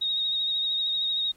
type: tone with vibrato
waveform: sine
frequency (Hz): 3751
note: A#7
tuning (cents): +10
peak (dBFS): -24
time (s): 0.01-1.32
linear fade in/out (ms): 10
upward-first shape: sine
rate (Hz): 13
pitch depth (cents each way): 30
effects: pink hiss -62 dBFS RMS until 1.36 s + AAC 48 kbps